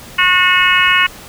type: harmonic tone with a mistuned harmonic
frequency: 363.7 Hz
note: F#4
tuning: 30 cents flat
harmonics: 3 / 4 / 5 / 6 / 7 / 8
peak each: -16 / -16 / -16 / -16 / -16 / -16 dBFS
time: 0.18-1.07 s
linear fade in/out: 10 ms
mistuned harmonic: 7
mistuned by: +16 cents
effects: pink hiss -35 dBFS RMS until 1.28 s